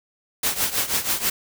white noise with tremolo, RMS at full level -20 dBFS, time 0.43-1.3 s, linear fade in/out 5 ms, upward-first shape triangle, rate 6.2 Hz, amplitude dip 85%, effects none

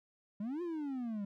triangle exponential two-way sweep, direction up then down, 196 to 359.4 to 196 Hz, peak -34 dBFS, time 0.4-1.25 s, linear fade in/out 5 ms, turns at 0.62 s, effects none

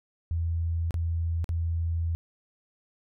sine tone with dropouts, 83.3 Hz, E2, 19 cents sharp, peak -25 dBFS, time 0.31-2.15 s, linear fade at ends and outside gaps 0 ms, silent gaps 0.908-0.942 / 1.443-1.491 s, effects none

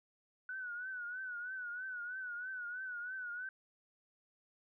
sine tone with vibrato, 1480 Hz, F#6, in tune, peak -40 dBFS, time 0.49-3.49 s, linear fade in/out 2 ms, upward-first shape triangle, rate 3.1 Hz, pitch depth 90 cents each way, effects none

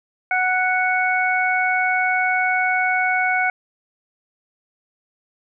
harmonic tone, 740 Hz, F#5, in tune, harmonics 1 / 2 / 3, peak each -21 / -21 / -21 dBFS, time 0.31-3.5 s, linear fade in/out 2 ms, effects none

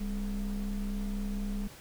triangle ring-modulated tone, 117.1 Hz, A#2, 8 cents sharp, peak -26 dBFS, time 0-1.68 s, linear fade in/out 10 ms, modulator 85 Hz, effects pink hiss -51 dBFS RMS until 1.8 s

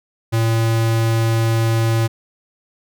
square tone, 113.6 Hz, A#2, 44 cents flat, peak -15 dBFS, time 0.32-2.08 s, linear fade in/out 20 ms, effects none

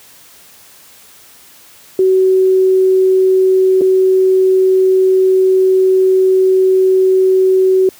sine tone with dropouts, 376.5 Hz, F#4, 30 cents sharp, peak -7 dBFS, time 1.99-7.89 s, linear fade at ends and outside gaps 2 ms, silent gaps 3.811-3.817 s, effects white hiss -42 dBFS RMS until 7.99 s + high-pass 60 Hz 12 dB/octave

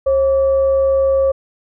sine tone with frequency modulation, 540 Hz, C#5, 45 cents flat, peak -11 dBFS, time 0.06-1.32 s, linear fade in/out 10 ms, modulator 613 Hz, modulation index 0.23, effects none

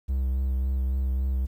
triangle tone with vibrato, 65.41 Hz, C2, in tune, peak -21 dBFS, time 0.08-1.47 s, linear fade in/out 20 ms, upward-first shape triangle, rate 3.6 Hz, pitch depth 25 cents each way, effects 10-bit

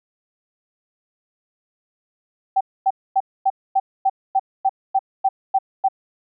sine tone bursts, 773 Hz, G5, 24 cents flat, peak -13 dBFS, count 12, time 2.56-5.886 s, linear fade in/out 10 ms, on 48 ms, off 250 ms, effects none

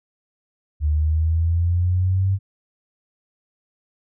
sine exponential sweep, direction up, 74 to 98 Hz, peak -16 dBFS, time 0.8-2.39 s, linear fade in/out 50 ms, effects none

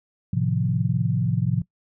sine chord, F dominant seventh, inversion first, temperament equal, 110 / 130.81 / 155.56 / 174.61 Hz, A2 / C3 / Eb3 / F3, 0 / 0 / 0 / 0 cents, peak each -25 / -24 / -28 / -25 dBFS, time 0.33-1.62 s, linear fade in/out 5 ms, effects noise-tail reverb RT60 0.1 s tail -20 dB re dry

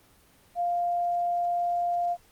sine tone, 699 Hz, F5, 1 cent sharp, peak -24 dBFS, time 0.55-2.17 s, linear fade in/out 50 ms, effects pink hiss -59 dBFS RMS until 2.31 s + Opus 24 kbps

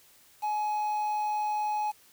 triangle tone with quantisation, 844 Hz, G#5, 28 cents sharp, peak -25 dBFS, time 0.42-1.92 s, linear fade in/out 20 ms, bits 8, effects white hiss -59 dBFS RMS until 2.12 s

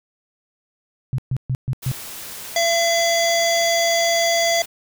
sine tone bursts, 130.3 Hz, C3, 7 cents flat, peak -18 dBFS, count 5, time 1.13-1.915 s, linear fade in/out 0 ms, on 53 ms, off 130 ms
white noise, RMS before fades -34 dBFS, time 1.82-4.66 s, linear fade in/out 10 ms
harmonic tone, 676 Hz, E5, 43 cents sharp, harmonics 1 / 3 / 5 / 7 / 9 / 10, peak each -18 / -23 / -25 / -26 / -28 / -28 dBFS, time 2.56-4.62 s, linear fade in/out 2 ms
effects none

